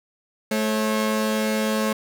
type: tone pair together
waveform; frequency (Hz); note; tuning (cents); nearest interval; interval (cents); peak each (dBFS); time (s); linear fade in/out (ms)
sawtooth; 216.8 / 542.5; A3 / C#5; -25 / -37; octave + major third; 1588; -18 / -22; 0.51-1.93; 5
effects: none